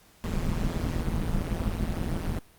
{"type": "noise with amplitude modulation", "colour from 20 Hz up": "brown", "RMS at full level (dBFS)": -24, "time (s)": [0.24, 2.39], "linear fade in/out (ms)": 0, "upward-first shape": "sine", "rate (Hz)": 167, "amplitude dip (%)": 95, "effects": ["pink hiss -58 dBFS RMS until 2.58 s", "Opus 48 kbps"]}